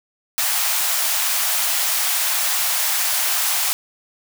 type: high-pass noise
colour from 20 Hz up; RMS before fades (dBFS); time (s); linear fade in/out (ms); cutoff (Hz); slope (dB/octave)
white; -20; 0.38-3.73; 0; 630; 48
effects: none